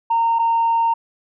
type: tone pair in turn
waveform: sine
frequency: 920 / 920 Hz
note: A#5 / A#5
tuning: -23 / -23 cents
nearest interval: unison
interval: 0 cents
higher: neither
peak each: -13 dBFS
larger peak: neither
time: 0.1-0.39 / 0.39-0.94 s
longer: second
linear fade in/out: 10 ms
effects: tanh soft clip ceiling -11 dBFS